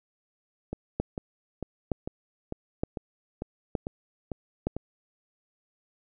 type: two click trains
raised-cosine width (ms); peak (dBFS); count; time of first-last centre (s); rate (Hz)
2; -13 / -19; 5 / 10; 1-4.67 / 0.73-4.766; 1.09 / 2.23
effects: none